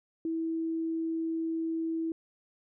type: tone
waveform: sine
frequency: 326.1 Hz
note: E4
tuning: 19 cents flat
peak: -29 dBFS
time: 0.25-2.12 s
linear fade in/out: 2 ms
effects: none